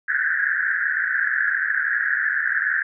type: band-pass noise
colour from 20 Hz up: white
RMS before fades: -22 dBFS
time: 0.08-2.83 s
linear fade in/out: 5 ms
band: 1500 to 1800 Hz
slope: 96 dB/octave
effects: none